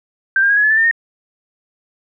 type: tone with pitch steps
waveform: sine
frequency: 1568 / 1604.7 / 1642.2 / 1680.5 / 1719.8 / 1760 / 1801.2 / 1843.3 Hz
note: G6 / G6 / G#6 / G#6 / A6 / A6 / A6 / A#6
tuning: 0 / +40 / -20 / +20 / -40 / 0 / +40 / -20 cents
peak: -10 dBFS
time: 0.36-0.912 s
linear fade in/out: 2 ms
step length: 69 ms
effects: none